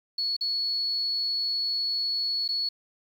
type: tone with dropouts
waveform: sine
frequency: 4388 Hz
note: C#8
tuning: 18 cents flat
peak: -25 dBFS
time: 0.18-2.69 s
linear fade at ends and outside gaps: 5 ms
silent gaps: 0.366-0.409 / 2.479-2.488 s
effects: 9-bit